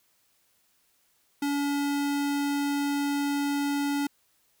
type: tone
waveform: square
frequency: 284.9 Hz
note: C#4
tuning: 48 cents sharp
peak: -26 dBFS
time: 1.42-4.07 s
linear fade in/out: 5 ms
effects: white hiss -68 dBFS RMS until 4.6 s